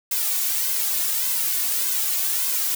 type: noise with flanger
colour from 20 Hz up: blue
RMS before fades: -23 dBFS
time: 0.11-2.75 s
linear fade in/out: 5 ms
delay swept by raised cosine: 1.9 to 2.79 ms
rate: 1.7 Hz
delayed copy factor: +1
effects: none